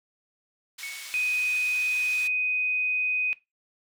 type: band-pass noise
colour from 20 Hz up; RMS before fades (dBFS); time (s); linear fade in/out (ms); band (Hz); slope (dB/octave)
pink; -41; 0.78-2.28; 10; 2400 to 11000; 12
type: tone with exponential decay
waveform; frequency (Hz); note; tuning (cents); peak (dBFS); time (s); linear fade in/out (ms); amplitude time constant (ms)
sine; 2217; C#7; 0; -32; 0.83-1.57; 1; 160
type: tone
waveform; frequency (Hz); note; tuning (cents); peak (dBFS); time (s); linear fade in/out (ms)
sine; 2500; D#7; +8; -24; 1.14-3.33; 0
effects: noise-tail reverb RT60 0.2 s tail -18 dB re dry